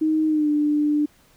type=tone with pitch glide; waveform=sine; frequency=312.7 to 297 Hz; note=D#4 to D4; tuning=+9 to +20 cents; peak=-17 dBFS; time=0.01-1.06 s; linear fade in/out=10 ms; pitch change=-89 cents; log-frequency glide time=0.27-0.49 s; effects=pink hiss -57 dBFS RMS until 1.36 s